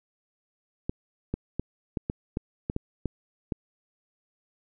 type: clicks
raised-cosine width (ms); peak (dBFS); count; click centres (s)
3; -15; 10; 0.895 / 1.34 / 1.596 / 1.972 / 2.099 / 2.371 / 2.699 / 2.764 / 3.057 / 3.522
effects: none